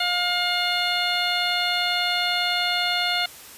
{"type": "harmonic tone with a mistuned harmonic", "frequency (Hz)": 710, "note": "F5", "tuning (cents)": 28, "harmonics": [1, 2, 3, 4, 5, 6], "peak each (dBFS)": [-28, -28, -28, -28, -28, -28], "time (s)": [0, 3.26], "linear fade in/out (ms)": 5, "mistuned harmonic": 4, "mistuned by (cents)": 17, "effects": ["white hiss -43 dBFS RMS until 3.57 s", "resampled to 32000 Hz"]}